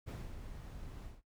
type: noise with ADSR envelope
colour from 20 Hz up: brown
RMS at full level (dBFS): -40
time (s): 0.06-1.22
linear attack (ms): 26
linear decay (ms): 220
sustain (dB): -7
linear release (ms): 170
effects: noise-tail reverb RT60 0.1 s tail -18 dB re dry